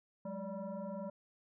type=tone with frequency modulation; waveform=sine; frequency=185 Hz; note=F#3; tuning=in tune; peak=-39 dBFS; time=0.25-1.1 s; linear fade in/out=5 ms; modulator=392 Hz; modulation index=1.6; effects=none